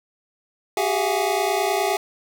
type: tone cluster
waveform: square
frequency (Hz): 381 / 410.7 / 671 / 731 / 831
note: G4 / G#4 / E5 / F#5 / G#5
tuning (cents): -49 / -19 / +31 / -21 / +1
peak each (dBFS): -27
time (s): 0.77-1.97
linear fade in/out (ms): 2
effects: none